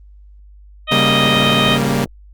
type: harmonic tone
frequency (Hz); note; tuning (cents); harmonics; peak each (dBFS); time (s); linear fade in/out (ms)
622.3; D#5; 0; 1 / 2 / 3 / 4 / 5 / 6; -23 / -20 / -24 / -21 / -18 / -22; 0.87-1.79; 50
type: chord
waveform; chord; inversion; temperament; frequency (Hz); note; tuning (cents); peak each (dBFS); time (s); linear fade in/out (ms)
sawtooth; G diminished; second; equal with one note detuned; 137.48 / 196 / 233.1; Db3 / G3 / Bb3; -14 / 0 / 0; -15 / -16 / -15; 0.91-2.05; 10
type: click train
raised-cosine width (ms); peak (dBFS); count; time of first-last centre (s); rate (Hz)
2; -15; 45; 1.24-2.058; 53.8
effects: added 50 Hz sine -39 dBFS peak until 2.33 s + Opus 32 kbps